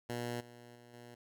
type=tone with level steps; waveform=10% pulse; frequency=120 Hz; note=B2; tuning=49 cents flat; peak=-29 / -45 / -48 / -43 dBFS; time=0.09-1.15 s; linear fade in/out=10 ms; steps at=0.4 / 0.75 / 0.93 s; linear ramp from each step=10 ms; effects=none